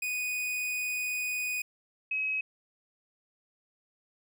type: tone pair in turn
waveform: 45% pulse / sine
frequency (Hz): 2482 / 2550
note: D#7 / D#7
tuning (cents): -5 / +42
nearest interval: unison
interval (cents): 47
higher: second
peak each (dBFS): -30 / -28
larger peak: second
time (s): 0.02-1.62 / 2.11-2.41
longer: first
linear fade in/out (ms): 5
effects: none